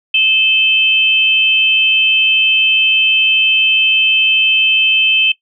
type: tone pair together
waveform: sine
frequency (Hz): 2606 / 3097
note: E7 / G7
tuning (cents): -20 / -22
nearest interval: minor third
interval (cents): 298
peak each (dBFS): -11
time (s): 0.14-5.32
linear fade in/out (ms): 5
effects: noise-tail reverb RT60 0.1 s tail -18 dB re dry